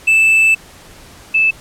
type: tone pair in turn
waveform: triangle / sine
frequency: 2637 / 2627 Hz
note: E7 / E7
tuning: 0 / -7 cents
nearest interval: unison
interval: 7 cents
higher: first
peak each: -6 / -9 dBFS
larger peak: first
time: 0.07-0.55 / 1.34-1.51 s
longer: first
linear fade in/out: 10 ms
effects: pink hiss -40 dBFS RMS until 1.6 s + low-pass 12000 Hz 12 dB/octave